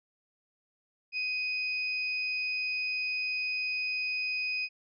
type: tone pair together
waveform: sine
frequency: 2500 / 5003 Hz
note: D#7 / D#8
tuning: +8 / +9 cents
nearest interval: octave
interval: 1201 cents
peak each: -30 / -38 dBFS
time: 1.12-4.69 s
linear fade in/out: 50 ms
effects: none